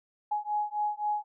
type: beating tone pair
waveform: sine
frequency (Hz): 836 / 839.8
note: G#5 / G#5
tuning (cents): +11 / +19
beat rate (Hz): 3.8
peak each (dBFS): -31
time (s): 0.31-1.24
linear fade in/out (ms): 10
effects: none